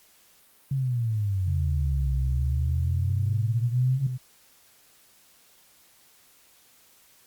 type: exponential two-way sweep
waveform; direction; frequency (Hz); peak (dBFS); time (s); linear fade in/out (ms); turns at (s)
sine; down then up; 139.3 to 62.5 to 139.3; -23; 0.71-4.07; 5; 2.13
type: tone with pitch glide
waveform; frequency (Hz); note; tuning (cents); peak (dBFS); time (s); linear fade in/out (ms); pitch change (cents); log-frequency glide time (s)
sine; 137.3 to 127.37; C#3 to C3; -16 to -46; -28; 1.46-4.18; 20; -130; 2.02-2.38
effects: white hiss -58 dBFS RMS until 7.26 s + Opus 48 kbps